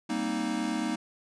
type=chord; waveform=square; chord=C minor seventh; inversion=second; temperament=equal; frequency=196 / 233.1 / 261.6 / 311.1 Hz; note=G3 / Bb3 / C4 / Eb4; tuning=0 / 0 / 0 / 0 cents; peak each=-38 / -33 / -37 / -33 dBFS; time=0.09-0.96 s; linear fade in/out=10 ms; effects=resampled to 22050 Hz + 11-bit